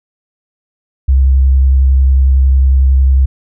sine tone with vibrato, 66.4 Hz, C2, 26 cents sharp, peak -5 dBFS, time 1.08-3.26 s, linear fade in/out 10 ms, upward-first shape triangle, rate 11 Hz, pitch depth 23 cents each way, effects none

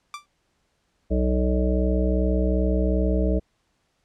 sawtooth tone with exponential decay, 1174.7 Hz, D6, in tune, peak -25 dBFS, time 0.14-0.26 s, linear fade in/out 1 ms, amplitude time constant 26 ms
harmonic tone, 62.6 Hz, B1, 24 cents sharp, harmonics 1 / 3 / 5 / 7 / 9 / 10, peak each -21 / -26 / -28 / -29 / -31 / -31 dBFS, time 1.1-3.4 s, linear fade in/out 20 ms
effects pink hiss -70 dBFS RMS until 4.04 s + low-pass 8000 Hz 12 dB/octave

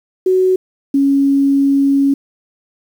sine tone pair in turn, 372.5 / 277 Hz, F#4 / C#4, +12 / -1 cents, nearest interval perfect fourth, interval 513 cents, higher first, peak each -9 dBFS, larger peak neither, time 0.26-0.56 / 0.94-2.14 s, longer second, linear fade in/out 5 ms, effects 7-bit

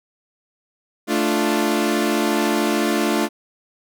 sawtooth chord, D minor, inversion second, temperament equal, 220 / 293.7 / 349.2 Hz, A3 / D4 / F4, 0 / 0 / 0 cents, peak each -18 dBFS, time 1.07-3.29 s, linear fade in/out 50 ms, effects none

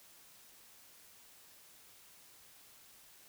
silence, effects white hiss -60 dBFS RMS until 3.28 s

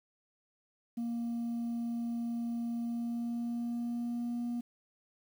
sine tone with pitch glide, 234.4 to 239.2 Hz, A#3 to A#3, +10 to +45 cents, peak -30 dBFS, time 0.97-4.61 s, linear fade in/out 10 ms, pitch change +35 cents, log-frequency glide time 2.81-4.49 s, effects tanh soft clip ceiling -32 dBFS + 10-bit

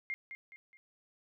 sine tone with echo, 2120 Hz, C7, 22 cents sharp, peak -34 dBFS, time 0.1-0.14 s, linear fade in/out 0 ms, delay 210 ms, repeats 3, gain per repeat -8 dB, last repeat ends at 0.77 s, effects none

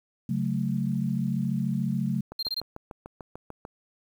sine chord, F# minor, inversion second, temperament equal with one note detuned, 138.59 / 185 / 219.1 Hz, C#3 / F#3 / A3, 0 / 0 / -7 cents, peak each -29 dBFS, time 0.29-2.21 s, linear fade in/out 5 ms
click train, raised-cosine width 1 ms, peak -25 dBFS, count 10, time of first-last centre 2.32-3.651 s, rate 6.76 Hz
triangle tone bursts, 4186 Hz, C8, in tune, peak -26 dBFS, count 4, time 2.39-2.602 s, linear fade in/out 5 ms, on 38 ms, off 20 ms
effects 9-bit

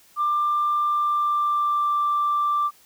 sine tone with pitch glide, 1188 to 1176.4 Hz, D6 to D6, +20 to +3 cents, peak -18 dBFS, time 0.16-2.71 s, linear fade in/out 50 ms, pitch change -17 cents, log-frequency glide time 0.83-1.99 s, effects tanh soft clip ceiling -15 dBFS + white hiss -55 dBFS RMS until 2.85 s

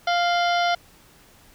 harmonic tone with a mistuned harmonic, 698.5 Hz, F5, in tune, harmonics 1 / 2 / 3 / 4 / 5 / 6 / 7 / 8, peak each -20 / -26 / -30 / -32 / -34 / -36 / -37 / -38 dBFS, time 0.07-0.75 s, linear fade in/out 5 ms, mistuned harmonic 4, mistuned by +150 cents, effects pink hiss -53 dBFS RMS until 1.54 s

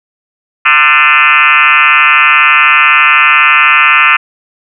sine tone with frequency modulation, 1923 Hz, B6, 47 cents flat, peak -3 dBFS, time 0.65-4.17 s, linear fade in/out 10 ms, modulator 144 Hz, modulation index 5.5, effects none

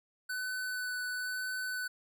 square tone with vibrato, 1500 Hz, F#6, 23 cents sharp, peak -35 dBFS, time 0.29-1.88 s, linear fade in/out 10 ms, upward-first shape sine, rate 1 Hz, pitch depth 10 cents each way, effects none

